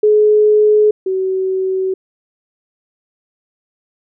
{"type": "tone pair in turn", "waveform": "sine", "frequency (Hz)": [423.6, 378], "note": ["G#4", "F#4"], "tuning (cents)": [34, 37], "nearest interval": "major second", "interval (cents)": 197, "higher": "first", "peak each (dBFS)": [-7, -14], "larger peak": "first", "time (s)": [[0.03, 0.91], [1.06, 1.94]], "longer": "neither", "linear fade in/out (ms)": 5, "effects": []}